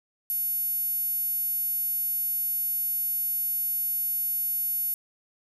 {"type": "tone with high-pass filter", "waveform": "5% pulse", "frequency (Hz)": 900, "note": "A5", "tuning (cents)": 39, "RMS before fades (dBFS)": -28, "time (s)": [0.3, 4.94], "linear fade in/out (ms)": 0, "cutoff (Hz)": 12000, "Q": 7, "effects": []}